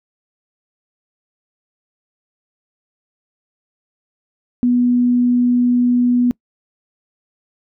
sine tone, 244.9 Hz, B3, 14 cents flat, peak -11 dBFS, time 4.63-6.31 s, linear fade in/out 0 ms, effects noise-tail reverb RT60 0.1 s tail -25 dB re dry

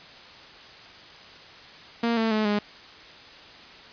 sawtooth tone with pitch steps, 233.1 / 224.1 / 215.5 / 207.2 Hz, A#3 / A3 / A3 / G#3, 0 / +32 / -36 / -4 cents, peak -18 dBFS, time 2.03-2.59 s, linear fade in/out 5 ms, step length 140 ms, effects white hiss -46 dBFS RMS until 3.92 s + resampled to 11025 Hz

